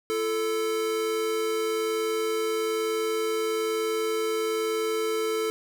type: tone pair together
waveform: square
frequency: 338.9 / 440 Hz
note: E4 / A4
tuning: +48 / 0 cents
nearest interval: perfect fourth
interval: 452 cents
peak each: -35 / -26 dBFS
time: 0.1-5.5 s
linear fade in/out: 0 ms
effects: none